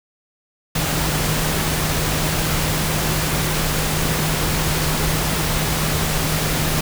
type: tone in noise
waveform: sine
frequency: 155.56 Hz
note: D#3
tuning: in tune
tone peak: -24 dBFS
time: 0.75-6.81 s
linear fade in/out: 5 ms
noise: pink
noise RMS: -21 dBFS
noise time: 0.75-6.81 s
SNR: -6 dB
effects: none